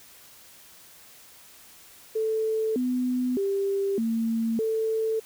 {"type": "tone with pitch steps", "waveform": "sine", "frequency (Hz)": [439.8, 251.1, 394.8, 226.9, 443], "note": ["A4", "B3", "G4", "A#3", "A4"], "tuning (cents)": [-1, 29, 12, -47, 12], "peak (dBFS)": -23, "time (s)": [2.15, 5.2], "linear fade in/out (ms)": 10, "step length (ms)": 610, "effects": ["white hiss -51 dBFS RMS until 5.25 s"]}